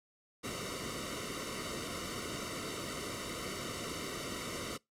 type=noise with comb filter; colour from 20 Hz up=pink; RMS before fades=-40 dBFS; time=0.43-4.78 s; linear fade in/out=20 ms; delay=1.2 ms; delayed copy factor=-0.95; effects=noise-tail reverb RT60 0.2 s tail -25 dB re dry + low-pass 10000 Hz 12 dB/octave